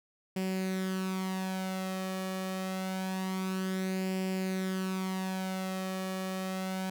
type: tone with flanger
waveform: sawtooth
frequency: 188.3 Hz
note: F#3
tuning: 31 cents sharp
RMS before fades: -34 dBFS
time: 0.36-6.9 s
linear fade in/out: 5 ms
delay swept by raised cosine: 0.39 to 1.69 ms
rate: 0.26 Hz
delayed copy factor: +0.55
effects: none